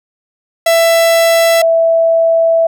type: tone pair in turn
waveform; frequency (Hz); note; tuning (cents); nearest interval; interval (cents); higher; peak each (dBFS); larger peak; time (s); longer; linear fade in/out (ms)
45% pulse / sine; 665 / 659.6; E5 / E5; +15 / +1; unison; 14; first; -7; neither; 0.66-1.62 / 1.62-2.67; second; 5
effects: none